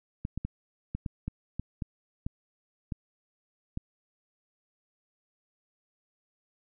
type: clicks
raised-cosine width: 5 ms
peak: -20 dBFS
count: 11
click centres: 0.251 / 0.376 / 0.45 / 0.95 / 1.062 / 1.28 / 1.596 / 1.822 / 2.265 / 2.922 / 3.774 s
effects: none